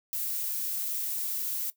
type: noise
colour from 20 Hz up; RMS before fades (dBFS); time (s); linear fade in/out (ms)
violet; -32; 0.13-1.7; 0
effects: noise-tail reverb RT60 0.1 s tail -17 dB re dry